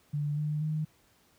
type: tone with pitch steps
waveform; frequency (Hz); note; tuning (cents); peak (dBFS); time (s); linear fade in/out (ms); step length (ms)
sine; 146.83 / 150.7 / 154.67; D3 / D3 / D#3; 0 / +45 / -10; -28; 0.13-0.85; 10; 240
effects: pink hiss -65 dBFS RMS until 1.38 s + high-pass 60 Hz 12 dB/octave

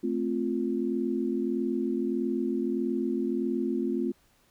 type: chord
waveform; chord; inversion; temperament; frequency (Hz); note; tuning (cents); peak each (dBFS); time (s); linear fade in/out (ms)
sine; F major; first; equal; 220 / 261.6 / 349.2; A3 / C4 / F4; 0 / 0 / 0; -31 / -30 / -30; 0.03-4.12; 10
effects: pink hiss -65 dBFS RMS until 4.5 s

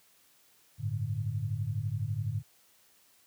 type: chord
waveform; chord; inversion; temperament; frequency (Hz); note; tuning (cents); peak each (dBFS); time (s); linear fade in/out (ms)
sine; G suspended second; none; equal; 98 / 110 / 146.83; G2 / A2 / D3; 0 / 0 / 0; -35 / -32 / -37; 0.78-2.43; 50
effects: white hiss -64 dBFS RMS until 3.26 s + high-pass 60 Hz 12 dB/octave

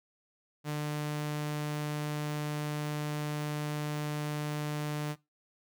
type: tone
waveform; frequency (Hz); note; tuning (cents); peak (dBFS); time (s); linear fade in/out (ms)
sawtooth; 149.4; D3; +30; -28; 0.64-5.16; 50
effects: noise-tail reverb RT60 0.2 s tail -18 dB re dry

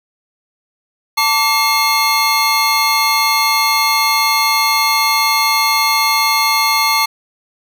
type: tone cluster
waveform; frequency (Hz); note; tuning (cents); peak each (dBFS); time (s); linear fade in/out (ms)
square; 890 / 1154 / 2148 / 4291; A5 / D6 / C7 / C8; +20 / -31 / +45 / +43; -18; 1.17-7.06; 10
effects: none

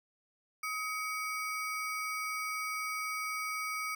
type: ring-modulated tone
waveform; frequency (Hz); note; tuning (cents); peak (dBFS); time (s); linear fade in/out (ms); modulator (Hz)
square; 1762; A6; +2; -32; 0.63-3.95; 5; 496
effects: 12-bit

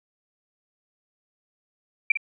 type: tone with echo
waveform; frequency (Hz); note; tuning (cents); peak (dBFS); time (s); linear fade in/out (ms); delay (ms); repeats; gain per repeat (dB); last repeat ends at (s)
sine; 2345; D7; -3; -13; 2.1-2.12; 5; 53; 1; -10; 2.173
effects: none

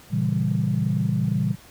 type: chord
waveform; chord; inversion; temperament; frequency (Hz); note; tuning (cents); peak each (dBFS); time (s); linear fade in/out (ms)
sine; A# diminished seventh; none; equal; 116.54 / 138.59 / 164.81 / 196; A#2 / C#3 / E3 / G3; 0 / 0 / 0 / 0; -25; 0.1-1.56; 50
effects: tanh soft clip ceiling -11 dBFS + pink hiss -49 dBFS RMS until 1.7 s

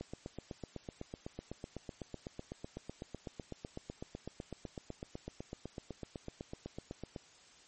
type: click train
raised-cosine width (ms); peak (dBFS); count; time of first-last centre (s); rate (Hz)
2; -28; 58; 0.01-7.162; 7.97
effects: white hiss -61 dBFS RMS until 7.67 s + MP3 32 kbps

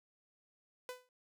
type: tone with exponential decay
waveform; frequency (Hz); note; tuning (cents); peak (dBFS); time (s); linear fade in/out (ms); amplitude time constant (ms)
sawtooth; 501; B4; +25; -35; 0.89-1.09; 1; 42
effects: none

